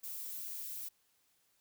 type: noise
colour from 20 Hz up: violet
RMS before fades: -43 dBFS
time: 0.03-0.89 s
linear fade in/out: 10 ms
effects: white hiss -74 dBFS RMS until 1.6 s